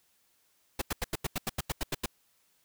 pink noise bursts, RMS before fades -31 dBFS, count 12, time 0.79-2.06 s, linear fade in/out 5 ms, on 27 ms, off 86 ms, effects white hiss -70 dBFS RMS until 2.64 s

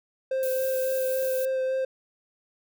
triangle tone with vibrato, 523.3 Hz, C5, in tune, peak -22 dBFS, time 0.31-1.85 s, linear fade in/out 5 ms, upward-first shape sine, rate 3.6 Hz, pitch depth 13 cents each way
violet noise, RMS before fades -36 dBFS, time 0.43-1.45 s, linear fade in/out 0 ms
effects none

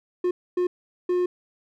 triangle tone bursts at uneven times, 358.5 Hz, F4, 45 cents sharp, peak -18 dBFS, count 3, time 0.24-0.31 / 0.57-0.67 / 1.09-1.26 s, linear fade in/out 5 ms, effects none

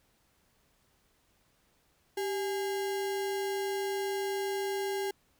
sine tone with sample-and-hold, 391.2 Hz, G4, 4 cents flat, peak -30 dBFS, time 2.17-5.11 s, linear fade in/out 5 ms, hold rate 1225 Hz, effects pink hiss -70 dBFS RMS until 5.39 s

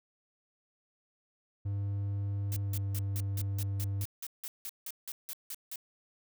triangle tone with pitch glide, 100 to 98.85 Hz, G2 to G2, +35 to +15 cents, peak -29 dBFS, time 1.65-4.05 s, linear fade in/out 10 ms, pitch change -20 cents, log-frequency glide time 2.63-2.73 s
blue noise bursts, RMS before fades -40 dBFS, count 16, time 2.52-5.758 s, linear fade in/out 0 ms, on 43 ms, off 170 ms
effects none

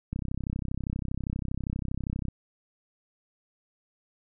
click train, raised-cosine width 5 ms, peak -19 dBFS, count 71, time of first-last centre 0.13-2.284 s, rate 32.5 Hz, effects none

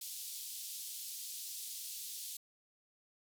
white band-pass noise, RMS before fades -45 dBFS, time 0.01-2.37 s, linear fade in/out 5 ms, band 3400 to 15000 Hz, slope 24 dB/octave, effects none

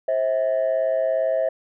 sine tone pair together, 529.5 / 647 Hz, C5 / E5, +21 / -32 cents, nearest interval minor third, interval 347 cents, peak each -21 / -19 dBFS, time 0.08-1.49 s, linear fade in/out 5 ms, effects tanh soft clip ceiling -15 dBFS

